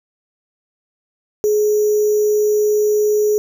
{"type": "tone with sample-and-hold", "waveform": "sine", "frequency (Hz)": 421.4, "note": "G#4", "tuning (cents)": 25, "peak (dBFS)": -12, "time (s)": [1.44, 3.38], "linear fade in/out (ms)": 0, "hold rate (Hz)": 6300, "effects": []}